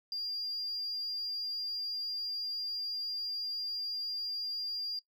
sine tone, 4798 Hz, D8, 36 cents sharp, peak -32 dBFS, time 0.12-4.99 s, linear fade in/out 2 ms, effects noise-tail reverb RT60 0.1 s tail -20 dB re dry + tanh soft clip ceiling -31 dBFS

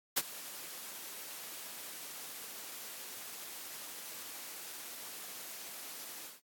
white noise with ADSR envelope, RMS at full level -28 dBFS, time 0.16-6.41 s, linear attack 14 ms, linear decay 42 ms, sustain -18 dB, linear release 170 ms, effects high-pass 200 Hz 12 dB/octave + AAC 64 kbps

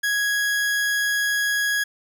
40% pulse tone, 1661.2 Hz, G#6, in tune, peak -19 dBFS, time 0.03-1.84 s, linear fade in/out 10 ms, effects none

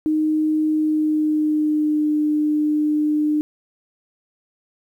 sine tone with pitch glide, 309.5 to 301.6 Hz, D#4 to D4, -9 to +46 cents, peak -16 dBFS, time 0.06-3.41 s, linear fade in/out 0 ms, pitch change -45 cents, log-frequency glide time 0.69-2.16 s, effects 9-bit

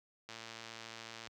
click train, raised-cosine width 0.2 ms, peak -29 dBFS, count 113, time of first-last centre 0.29-1.272 s, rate 114 Hz, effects high-pass 80 Hz 12 dB/octave

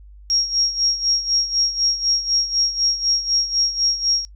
sine tone with tremolo, 5588 Hz, F8, in tune, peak -14 dBFS, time 0.3-4.25 s, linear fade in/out 0 ms, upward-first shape sine, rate 4 Hz, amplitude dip 75%, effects noise-tail reverb RT60 0.1 s tail -22 dB re dry + added 50 Hz sine -40 dBFS peak until 4.35 s

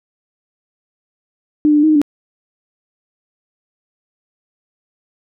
sine tone with pitch steps, 301 / 298.1 / 295.7 / 312.9 / 308 / 290.6 Hz, D4 / D4 / D4 / D#4 / D#4 / D4, +43 / +26 / +12 / +10 / -17 / -18 cents, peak -8 dBFS, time 1.65-2.016 s, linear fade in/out 0 ms, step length 61 ms, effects none

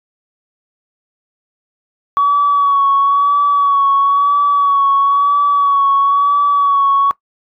sine tone with vibrato, 1129 Hz, C#6, 31 cents sharp, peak -8 dBFS, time 2.17-7.11 s, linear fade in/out 0 ms, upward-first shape sine, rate 1 Hz, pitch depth 32 cents each way, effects noise-tail reverb RT60 0.1 s tail -20 dB re dry + tanh soft clip ceiling -4 dBFS

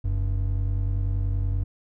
triangle tone pair together, 45.07 / 95.5 Hz, F#1 / G2, -45 / -45 cents, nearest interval octave + minor second, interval 1300 cents, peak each -23 dBFS, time 0.04-1.64 s, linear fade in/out 10 ms, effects none

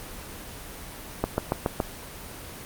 click train, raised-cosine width 1 ms, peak -8 dBFS, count 5, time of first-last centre 1.24-1.802 s, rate 7.12 Hz, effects pink hiss -40 dBFS RMS until 2.65 s + Opus 24 kbps

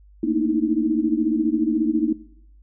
sine tone cluster, 222.2 / 234.3 / 288.3 / 310.4 / 324.8 Hz, A3 / A#3 / D4 / D#4 / E4, +17 / +9 / -32 / -4 / -26 cents, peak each -30 / -25 / -29 / -22 / -24 dBFS, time 0.23-2.13 s, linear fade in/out 5 ms, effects noise-tail reverb RT60 0.7 s tail -18 dB re dry + added 50 Hz sine -47 dBFS peak until 2.62 s

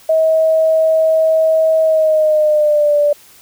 sine tone with pitch glide, 639 to 586 Hz, D#5 to D5, +46 to -4 cents, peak -9 dBFS, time 0.09-3.13 s, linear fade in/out 5 ms, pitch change -150 cents, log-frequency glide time 1.82-2.97 s, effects white hiss -44 dBFS RMS until 3.41 s

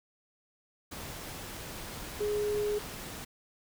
sine tone in noise, 416.8 Hz, G#4, 6 cents sharp, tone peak -28 dBFS, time 2.2-2.79 s, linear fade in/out 10 ms, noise pink, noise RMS -42 dBFS, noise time 0.91-3.25 s, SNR +11 dB, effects none

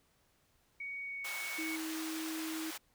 sine tone with pitch glide, 2240 to 2221 Hz, C#7 to C#7, +18 to +3 cents, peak -39 dBFS, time 0.8-1.76 s, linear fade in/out 5 ms, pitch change -15 cents, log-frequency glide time 1.02-1.28 s
pink high-pass noise, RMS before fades -44 dBFS, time 1.24-2.78 s, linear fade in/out 10 ms, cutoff 1000 Hz, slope 12 dB/octave
sine tone, 318.8 Hz, D#4, 42 cents sharp, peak -38 dBFS, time 1.58-2.71 s, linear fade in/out 10 ms
effects pink hiss -72 dBFS RMS until 2.94 s

